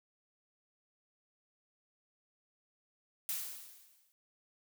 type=noise with exponential decay; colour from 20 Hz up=blue; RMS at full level=-35 dBFS; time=3.29-4.12 s; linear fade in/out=0 ms; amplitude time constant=180 ms; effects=none